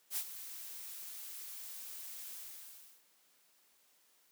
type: noise with ADSR envelope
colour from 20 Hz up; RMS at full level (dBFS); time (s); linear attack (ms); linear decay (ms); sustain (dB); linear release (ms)
blue; -35; 0.1-3.05; 70; 66; -12; 720
effects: white hiss -70 dBFS RMS until 4.31 s + high-pass 200 Hz 12 dB/octave